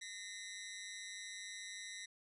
15% pulse ring-modulated tone, 1945 Hz, B6, 27 cents flat, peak -37 dBFS, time 0.01-2.06 s, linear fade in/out 10 ms, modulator 98.3 Hz, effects resampled to 24000 Hz + 13-bit

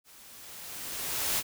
white noise with level ramp, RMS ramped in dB -55 to -27 dBFS, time 0.04-1.43 s, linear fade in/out 50 ms, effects none

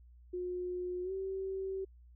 sine tone with pitch glide, 360 to 383.6 Hz, F#4 to G4, -47 to -37 cents, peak -35 dBFS, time 0.33-1.85 s, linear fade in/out 10 ms, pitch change +110 cents, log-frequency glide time 1.03-1.12 s, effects added 60 Hz sine -55 dBFS peak until 2.15 s

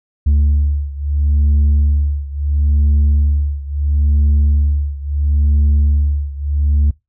sine beating tone pair, 72.3 / 73.04 Hz, D2 / D2, -27 / -9 cents, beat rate 0.74 Hz, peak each -11 / -13 dBFS, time 0.26-6.91 s, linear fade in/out 10 ms, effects noise-tail reverb RT60 0.2 s tail -23 dB re dry + tanh soft clip ceiling -8 dBFS

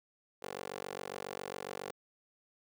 15% pulse tone with high-pass filter, 47.31 Hz, F#1, 39 cents sharp, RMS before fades -43 dBFS, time 0.42-1.92 s, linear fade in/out 10 ms, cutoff 460 Hz, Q 1.5, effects none

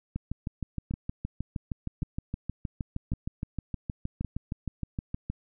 two click trains, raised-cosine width 5 ms, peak -19 / -21 dBFS, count 34 / 4, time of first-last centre 0.16-5.3 / 0.91-4.247 s, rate 6.42 / 0.899 Hz, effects none

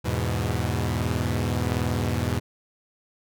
sawtooth chord, E major, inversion none, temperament equal, 82.41 / 103.83 / 123.47 Hz, E2 / G#2 / B2, 0 / 0 / 0 cents, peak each -24 dBFS, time 0.04-2.4 s, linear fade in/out 20 ms, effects none

